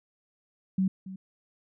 sine tone with echo, 189.5 Hz, F#3, 42 cents sharp, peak -22 dBFS, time 0.78-0.88 s, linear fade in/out 5 ms, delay 280 ms, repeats 1, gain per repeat -15 dB, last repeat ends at 1.16 s, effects none

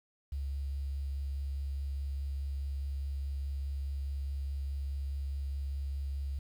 sine tone with vibrato, 69.3 Hz, C#2, in tune, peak -33 dBFS, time 0.32-6.39 s, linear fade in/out 5 ms, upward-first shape triangle, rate 4.8 Hz, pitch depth 15 cents each way, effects 10-bit

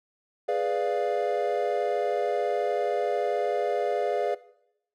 triangle chord, G# diminished seventh, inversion none, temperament equal, 415.3 / 493.9 / 587.3 / 698.5 Hz, G#4 / B4 / D5 / F5, 0 / 0 / 0 / 0 cents, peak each -27 dBFS, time 0.48-4.35 s, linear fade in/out 10 ms, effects noise-tail reverb RT60 0.8 s tail -19 dB re dry + tanh soft clip ceiling -12 dBFS

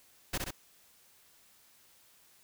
pink noise with echo, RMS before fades -32 dBFS, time 0.33-0.38 s, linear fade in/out 10 ms, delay 65 ms, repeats 2, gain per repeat -3 dB, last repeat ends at 0.51 s, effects white hiss -63 dBFS RMS until 2.43 s

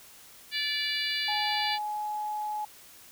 harmonic tone, 581 Hz, D5, 19 cents flat, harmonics 3 / 4 / 5 / 6 / 7 / 8, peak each -35 / -35 / -35 / -35 / -35 / -35 dBFS, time 0.51-1.79 s, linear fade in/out 50 ms
sine tone with pitch glide, 839 to 845.3 Hz, G#5 to G#5, +17 to +30 cents, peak -30 dBFS, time 1.28-2.65 s, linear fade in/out 5 ms, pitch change +13 cents, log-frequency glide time 1.42-2.3 s
effects white hiss -52 dBFS RMS until 3.11 s

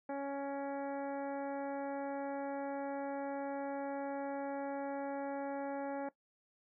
harmonic tone with a mistuned harmonic, 278.5 Hz, C#4, 8 cents sharp, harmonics 1 / 2 / 3 / 4 / 5 / 6 / 7 / 8, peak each -41 / -40 / -43 / -56 / -54 / -54 / -60 / -62 dBFS, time 0.09-6.09 s, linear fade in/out 5 ms, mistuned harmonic 8, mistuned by +32 cents, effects noise-tail reverb RT60 0.1 s tail -17 dB re dry

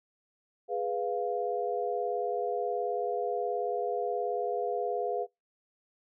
sine chord, F diminished, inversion first, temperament equal, 415.3 / 493.9 / 698.5 Hz, Ab4 / Cb5 / F5, 0 / 0 / 0 cents, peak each -33 dBFS, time 0.68-5.27 s, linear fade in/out 50 ms, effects noise-tail reverb RT60 0.2 s tail -25 dB re dry

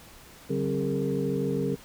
sine tone cluster, 143 / 190.1 / 267.6 / 407.1 / 459.9 Hz, D3 / F#3 / C4 / G#4 / A#4, -46 / +47 / +39 / -35 / -23 cents, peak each -31 dBFS, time 0.49-1.76 s, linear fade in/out 20 ms, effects tanh soft clip ceiling -15 dBFS + pink hiss -50 dBFS RMS until 1.84 s

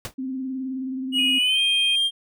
pink noise with exponential decay, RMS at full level -26 dBFS, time 0.05-0.14 s, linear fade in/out 0 ms, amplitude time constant 19 ms
sine tone with vibrato, 261.6 Hz, C4, in tune, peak -26 dBFS, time 0.18-1.39 s, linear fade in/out 10 ms, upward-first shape sine, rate 19 Hz, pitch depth 38 cents each way
triangle tone with pitch glide, 2900 to 3199 Hz, F#7 to G7, -35 to +34 cents, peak -17 dBFS, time 1.12-2.11 s, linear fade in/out 50 ms, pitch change +169 cents, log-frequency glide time 1.37-1.61 s
sine tone, 2489 Hz, D#7, in tune, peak -25 dBFS, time 1.18-1.96 s, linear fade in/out 10 ms
effects none

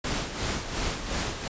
pink noise with tremolo, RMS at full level -28 dBFS, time 0.04-1.48 s, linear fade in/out 5 ms, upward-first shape sine, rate 2.8 Hz, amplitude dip 60%, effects resampled to 16000 Hz

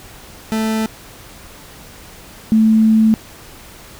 40% pulse / sine tone pair in turn, 220 / 220 Hz, A3 / A3, 0 / 0 cents, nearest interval unison, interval 0 cents, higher neither, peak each -15 / -8 dBFS, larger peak second, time 0.52-0.86 / 2.52-3.14 s, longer second, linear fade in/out 0 ms, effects pink hiss -39 dBFS RMS until 3.99 s

